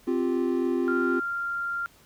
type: chord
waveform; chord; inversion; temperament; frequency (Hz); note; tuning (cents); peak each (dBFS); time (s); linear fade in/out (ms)
triangle; C suspended fourth; none; just; 261.6 / 348.8 / 392.4; C4 / F4 / G4; 0 / -2 / +2; -25 / -24 / -29; 0.07-1.2; 10
type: tone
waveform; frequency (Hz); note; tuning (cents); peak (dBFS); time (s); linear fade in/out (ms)
sine; 1390; F6; -9; -27; 0.88-1.86; 0
effects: pink hiss -57 dBFS RMS until 2.05 s